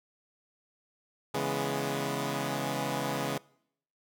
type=chord; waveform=10% pulse; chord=C# minor seventh; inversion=none; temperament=equal; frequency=138.59 / 164.81 / 207.7 / 246.9 Hz; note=C#3 / E3 / G#3 / B3; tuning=0 / 0 / 0 / 0 cents; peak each=-25 / -29 / -28 / -30 dBFS; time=1.34-3.38 s; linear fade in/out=5 ms; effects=noise-tail reverb RT60 0.7 s tail -24 dB re dry